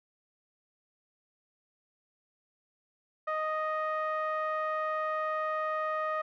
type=tone with low-pass filter; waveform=sawtooth; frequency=622.3 Hz; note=D#5; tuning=in tune; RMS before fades=-32 dBFS; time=3.27-6.22 s; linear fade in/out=10 ms; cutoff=1500 Hz; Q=6; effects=none